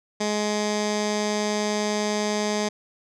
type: tone with low-pass filter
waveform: 15% pulse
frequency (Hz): 210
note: G#3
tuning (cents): +19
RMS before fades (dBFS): -25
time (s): 0.2-2.69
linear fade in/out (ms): 10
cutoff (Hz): 6200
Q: 2.7
effects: none